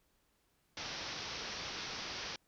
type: low-pass noise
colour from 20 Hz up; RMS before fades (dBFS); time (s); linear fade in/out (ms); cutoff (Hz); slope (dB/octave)
white; -43; 0.77-2.36; 2; 5900; 96
effects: pink hiss -75 dBFS RMS until 2.47 s